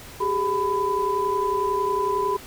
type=tone cluster; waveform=sine; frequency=386.7 / 417.7 / 999 Hz; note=G4 / G#4 / B5; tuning=-24 / +10 / +20 cents; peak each=-26 / -27 / -23 dBFS; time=0.2-2.37 s; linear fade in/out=10 ms; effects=pink hiss -42 dBFS RMS until 2.46 s